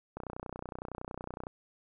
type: click train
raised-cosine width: 1 ms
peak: -25 dBFS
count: 41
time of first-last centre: 0.17-1.469 s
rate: 30.8 Hz
effects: none